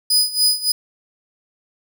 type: tone with tremolo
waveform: sawtooth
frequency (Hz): 4978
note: D#8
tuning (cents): 0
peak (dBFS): -9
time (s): 0.1-0.72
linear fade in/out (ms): 5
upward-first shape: sine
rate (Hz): 3.5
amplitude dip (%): 85
effects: none